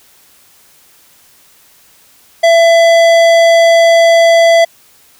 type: tone with tanh clipping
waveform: sine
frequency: 669 Hz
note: E5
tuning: 25 cents sharp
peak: -6 dBFS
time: 2.43-4.65 s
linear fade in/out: 10 ms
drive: 17 dB
effects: white hiss -46 dBFS RMS until 5.19 s